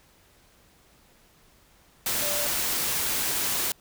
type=tone in noise; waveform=sine; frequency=587.3 Hz; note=D5; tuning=in tune; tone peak=-33 dBFS; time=2.22-2.47 s; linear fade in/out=2 ms; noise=white; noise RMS=-27 dBFS; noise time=2.06-3.72 s; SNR=-9 dB; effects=pink hiss -59 dBFS RMS until 3.8 s